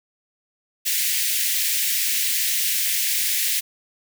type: high-pass noise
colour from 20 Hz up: white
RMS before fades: -22 dBFS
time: 0.85-3.61 s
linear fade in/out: 20 ms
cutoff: 1800 Hz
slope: 48 dB/octave
effects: none